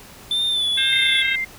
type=tone with vibrato; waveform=triangle; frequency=3520 Hz; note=A7; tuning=in tune; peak=-17 dBFS; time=0.31-1.22 s; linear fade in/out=2 ms; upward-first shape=sine; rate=1.9 Hz; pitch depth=50 cents each way
type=harmonic tone; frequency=531 Hz; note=C5; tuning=25 cents sharp; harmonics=3 / 4 / 5 / 6 / 7; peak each=-25 / -26 / -27 / -28 / -28 dBFS; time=0.77-1.36 s; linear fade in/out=10 ms
type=tone; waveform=sine; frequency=2093 Hz; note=C7; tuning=in tune; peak=-21 dBFS; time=0.92-1.45 s; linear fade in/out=10 ms
effects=pink hiss -43 dBFS RMS until 1.58 s